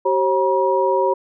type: tone cluster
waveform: sine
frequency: 382.8 / 538 / 957 Hz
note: G4 / C5 / A#5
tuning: -41 / +48 / +45 cents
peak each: -19 dBFS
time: 0.05-1.14 s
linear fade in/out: 10 ms
effects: none